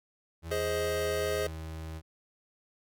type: tone with pitch glide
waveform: 35% pulse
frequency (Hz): 82.41 to 79.97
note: E2 to D#2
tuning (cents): 0 to +48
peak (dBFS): -36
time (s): 0.42-2.02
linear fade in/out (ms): 50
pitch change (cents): -52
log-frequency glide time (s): 0.99-1.53
type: chord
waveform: square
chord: Ab major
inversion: none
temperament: equal with one note detuned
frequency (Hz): 415.3 / 523.3 / 630.2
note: Ab4 / C5 / Eb5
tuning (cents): 0 / 0 / +22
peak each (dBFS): -33 / -35 / -35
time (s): 0.51-1.47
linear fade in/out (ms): 5
effects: none